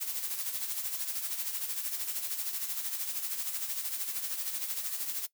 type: noise with tremolo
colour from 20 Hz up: blue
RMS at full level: -33 dBFS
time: 0-5.27 s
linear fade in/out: 20 ms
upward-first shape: sine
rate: 13 Hz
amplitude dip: 55%
effects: noise-tail reverb RT60 0.1 s tail -20 dB re dry